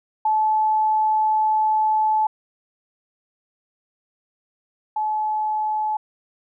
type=tone pair in turn; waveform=sine; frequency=865 / 858.5 Hz; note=A5 / A5; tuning=-30 / -43 cents; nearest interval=unison; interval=13 cents; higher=first; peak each=-16 / -20 dBFS; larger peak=first; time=0.25-2.27 / 4.96-5.97 s; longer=first; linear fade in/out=5 ms; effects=none